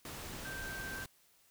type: tone in noise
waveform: sine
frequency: 1564 Hz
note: G6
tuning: 4 cents flat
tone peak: -42 dBFS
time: 0.45-1.04 s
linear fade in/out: 2 ms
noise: pink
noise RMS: -45 dBFS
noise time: 0.05-1.06 s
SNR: 0 dB
effects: white hiss -68 dBFS RMS until 1.5 s